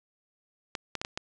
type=clicks; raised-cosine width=0.2 ms; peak=-15 dBFS; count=5; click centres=0.752 / 0.953 / 1.015 / 1.049 / 1.175 s; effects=resampled to 22050 Hz